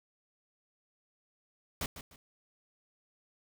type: noise with echo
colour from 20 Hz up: pink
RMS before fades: -35 dBFS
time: 1.81-1.86 s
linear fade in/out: 2 ms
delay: 150 ms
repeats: 2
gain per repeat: -11 dB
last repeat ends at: 2.16 s
effects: none